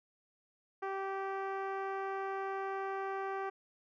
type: tone with low-pass filter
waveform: 10% pulse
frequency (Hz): 388.4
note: G4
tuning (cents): -16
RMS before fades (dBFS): -38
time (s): 0.82-3.5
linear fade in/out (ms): 10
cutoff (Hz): 1200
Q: 0.73
effects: none